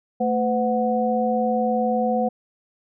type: tone cluster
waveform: sine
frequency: 222.9 / 507 / 736 Hz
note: A3 / B4 / F#5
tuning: +23 / +45 / -9 cents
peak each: -23 dBFS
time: 0.2-2.29 s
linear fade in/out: 10 ms
effects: none